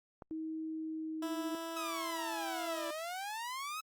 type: click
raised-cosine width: 1 ms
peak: -33 dBFS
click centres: 0.222 s
type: tone with pitch glide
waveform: sine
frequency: 317.7 to 315.5 Hz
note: D#4 to D#4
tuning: +36 to +24 cents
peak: -37 dBFS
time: 0.31-1.55 s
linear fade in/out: 0 ms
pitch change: -12 cents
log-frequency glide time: 0.62-1.39 s
type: tone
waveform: 15% pulse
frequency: 329.6 Hz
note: E4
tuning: in tune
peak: -33 dBFS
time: 1.22-2.91 s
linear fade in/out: 5 ms
type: exponential two-way sweep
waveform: sawtooth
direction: down then up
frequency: 1303 to 585 to 1303 Hz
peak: -35 dBFS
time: 1.76-3.81 s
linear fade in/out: 10 ms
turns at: 2.88 s
effects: Opus 48 kbps